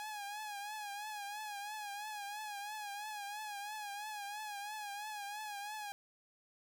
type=tone with vibrato; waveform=sawtooth; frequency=831 Hz; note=G#5; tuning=1 cent sharp; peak=-38 dBFS; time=0-5.92 s; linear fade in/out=0 ms; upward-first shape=triangle; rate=3 Hz; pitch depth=76 cents each way; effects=none